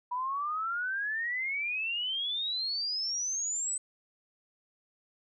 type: exponential sweep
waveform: sine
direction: up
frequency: 970 to 8140 Hz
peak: -30 dBFS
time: 0.11-3.78 s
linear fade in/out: 10 ms
effects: none